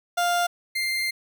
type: tone pair in turn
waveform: 30% pulse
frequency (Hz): 700 / 2098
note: F5 / C7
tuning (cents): +4 / +4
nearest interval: octave + perfect fifth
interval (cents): 1900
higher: second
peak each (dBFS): -18 / -21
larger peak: first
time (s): 0.17-0.47 / 0.75-1.11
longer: second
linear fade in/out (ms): 10
effects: none